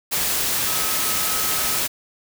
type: tone in noise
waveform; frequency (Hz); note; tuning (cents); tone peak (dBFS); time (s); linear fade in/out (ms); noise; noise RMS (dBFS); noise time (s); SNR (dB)
sine; 1280; D#6; +49; -32; 0.66-1.79; 20; white; -22; 0.11-1.88; -13
effects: none